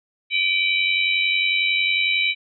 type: tone cluster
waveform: sine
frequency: 2319 / 2410 / 3022 / 3859 Hz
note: D7 / D7 / F#7 / B7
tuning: -22 / +44 / +36 / -41 cents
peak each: -20 / -25 / -26 / -25 dBFS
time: 0.3-2.35 s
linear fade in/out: 50 ms
effects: none